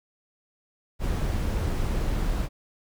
brown noise, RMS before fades -26 dBFS, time 0.99-2.49 s, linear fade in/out 50 ms, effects none

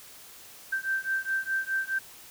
sine beating tone pair, 1562 / 1566.8 Hz, G6 / G6, -7 / -1 cents, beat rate 4.8 Hz, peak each -30 dBFS, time 0.72-1.99 s, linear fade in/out 10 ms, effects white hiss -49 dBFS RMS until 2.3 s

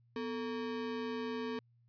square ring-modulated tone, 345.2 Hz, F4, 20 cents flat, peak -34 dBFS, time 0.16-1.59 s, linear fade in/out 2 ms, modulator 97.8 Hz, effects added 118 Hz sine -65 dBFS peak until 1.88 s + resampled to 11025 Hz

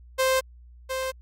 sawtooth tone with echo, 523.3 Hz, C5, in tune, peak -16 dBFS, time 0.18-0.41 s, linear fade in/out 20 ms, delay 710 ms, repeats 1, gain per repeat -7 dB, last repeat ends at 1.12 s, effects added 60 Hz sine -46 dBFS peak until 1.21 s + AAC 48 kbps

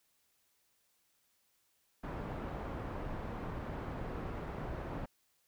pink low-pass noise, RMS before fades -41 dBFS, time 2.03-5.06 s, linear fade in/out 10 ms, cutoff 1200 Hz, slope 12 dB/octave, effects white hiss -75 dBFS RMS until 5.47 s

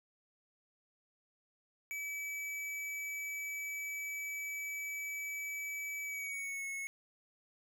square tone with pitch glide, 2295 to 2191 Hz, D7 to C#7, -40 to -21 cents, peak -39 dBFS, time 1.91-6.87 s, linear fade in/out 0 ms, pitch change -81 cents, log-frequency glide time 6.04-6.65 s, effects none

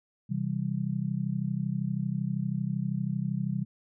sine chord, C major, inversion none, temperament just, 130.81 / 163.52 / 196.22 Hz, C3 / E3 / G3, 0 / -14 / +2 cents, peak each -32 dBFS, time 0.29-3.65 s, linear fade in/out 20 ms, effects none

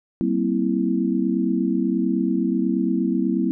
sine chord, C dominant seventh, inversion second, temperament equal with one note detuned, 191.63 / 233.1 / 261.6 / 329.6 Hz, G3 / Bb3 / C4 / E4, -39 / 0 / 0 / 0 cents, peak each -24 dBFS, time 0.21-3.51 s, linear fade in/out 0 ms, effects none

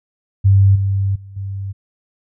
sine tone with level steps, 98 Hz, G2, in tune, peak -7 / -14 / -33 / -22 dBFS, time 0.44-1.73 s, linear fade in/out 20 ms, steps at 0.75 / 1.15 / 1.36 s, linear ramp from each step 10 ms, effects none

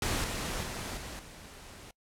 pink noise with level steps, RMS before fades -31 / -35 / -38 / -42 / -49 dBFS, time 0.02-1.91 s, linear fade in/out 2 ms, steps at 0.24 / 0.63 / 0.97 / 1.19 s, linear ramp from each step 2 ms, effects noise-tail reverb RT60 0.1 s tail -24 dB re dry + low-pass 11000 Hz 12 dB/octave

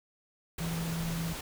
sine tone in noise, 165.7 Hz, E3, 9 cents sharp, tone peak -32 dBFS, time 0.6-1.33 s, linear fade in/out 5 ms, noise pink, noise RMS -39 dBFS, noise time 0.58-1.41 s, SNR +4 dB, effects none

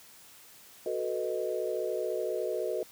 sine chord, B dominant seventh, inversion second, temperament equal, 370 / 440 / 493.9 / 622.3 Hz, F#4 / A4 / B4 / D#5, 0 / 0 / 0 / 0 cents, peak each -35 / -35 / -35 / -35 dBFS, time 0.86-2.83 s, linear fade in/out 2 ms, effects white hiss -54 dBFS RMS until 2.91 s + high-pass 60 Hz 12 dB/octave

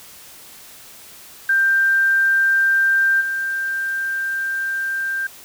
sine tone with level steps, 1575 Hz, G6, 8 cents sharp, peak -13 / -20 dBFS, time 1.49-5.27 s, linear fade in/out 5 ms, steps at 3.2 s, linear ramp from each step 20 ms, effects white hiss -42 dBFS RMS until 5.44 s

